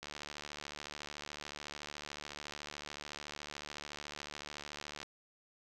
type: click train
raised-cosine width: 0.2 ms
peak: -26 dBFS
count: 370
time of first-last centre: 0.03-5.03 s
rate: 73.8 Hz
effects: none